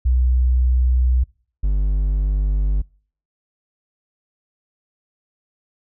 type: tone pair in turn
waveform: sine / triangle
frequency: 62.5 / 49.61 Hz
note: B1 / G1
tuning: +21 / +21 cents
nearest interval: major third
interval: 400 cents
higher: first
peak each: -13 dBFS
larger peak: neither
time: 0.05-1.24 / 1.63-2.82 s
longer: neither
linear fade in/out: 10 ms
effects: noise-tail reverb RT60 0.5 s tail -26 dB re dry